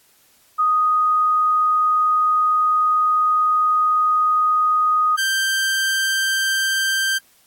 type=tone pair in turn; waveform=sine / sawtooth; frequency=1244.5 / 1570.3 Hz; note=D#6 / G6; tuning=0 / +3 cents; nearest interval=major third; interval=403 cents; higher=second; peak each=-14 dBFS; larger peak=neither; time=0.58-5.17 / 5.17-7.19 s; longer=first; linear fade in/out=20 ms; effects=white hiss -56 dBFS RMS until 7.46 s + AAC 64 kbps